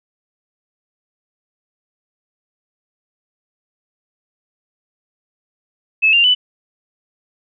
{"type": "tone with pitch steps", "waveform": "sine", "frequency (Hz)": [2600, 2787, 2987], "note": ["E7", "F7", "F#7"], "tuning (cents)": [-24, -4, 16], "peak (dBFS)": -9, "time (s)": [6.02, 6.35], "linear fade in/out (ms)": 20, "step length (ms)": 110, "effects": []}